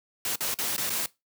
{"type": "noise with dropouts", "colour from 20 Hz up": "white", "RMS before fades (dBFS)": -29, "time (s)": [0.25, 1.06], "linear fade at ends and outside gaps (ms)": 2, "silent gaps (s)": [[0.358, 0.406], [0.542, 0.587], [0.765, 0.779], [0.896, 0.902]], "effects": ["noise-tail reverb RT60 0.2 s tail -20 dB re dry", "high-pass 100 Hz 12 dB/octave"]}